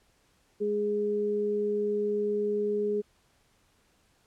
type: tone pair together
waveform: sine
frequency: 207.7 / 415.3 Hz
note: G#3 / G#4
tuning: 0 / 0 cents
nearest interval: octave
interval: 1200 cents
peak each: -34 / -26 dBFS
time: 0.6-3.02 s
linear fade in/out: 20 ms
effects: pink hiss -67 dBFS RMS until 4.26 s + low-pass 11000 Hz 12 dB/octave